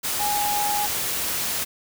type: tone in noise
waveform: sine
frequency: 827 Hz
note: G#5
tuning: 8 cents flat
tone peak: -23 dBFS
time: 0.19-0.87 s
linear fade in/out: 20 ms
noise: white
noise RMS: -26 dBFS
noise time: 0.03-1.65 s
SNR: 0 dB
effects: none